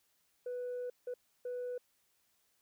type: tone bursts at uneven times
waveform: sine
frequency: 493.9 Hz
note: B4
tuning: in tune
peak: -35 dBFS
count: 3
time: 0.46-0.9 / 1.07-1.14 / 1.45-1.78 s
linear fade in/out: 5 ms
effects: tanh soft clip ceiling -35 dBFS + white hiss -75 dBFS RMS until 2.61 s